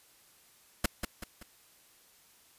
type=noise with echo; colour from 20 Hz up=pink; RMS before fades=-26 dBFS; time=0.84-0.86 s; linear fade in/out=5 ms; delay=190 ms; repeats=3; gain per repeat=-7 dB; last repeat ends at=1.43 s; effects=white hiss -62 dBFS RMS until 2.58 s + resampled to 32000 Hz